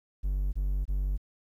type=tone bursts; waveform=triangle; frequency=48.08 Hz; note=G1; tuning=33 cents flat; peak=-24 dBFS; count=3; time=0.23-1.178 s; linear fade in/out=20 ms; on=300 ms; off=24 ms; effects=11-bit